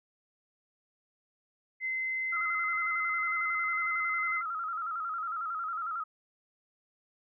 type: tone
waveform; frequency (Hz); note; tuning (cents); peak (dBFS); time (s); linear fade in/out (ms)
sine; 2059; C7; -28; -30; 1.8-4.43; 50
type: tone with vibrato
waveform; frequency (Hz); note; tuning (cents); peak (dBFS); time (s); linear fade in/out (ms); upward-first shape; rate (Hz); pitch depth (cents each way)
sine; 1318.5; E6; 0; -32; 2.32-6.04; 10; square; 11; 70
effects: none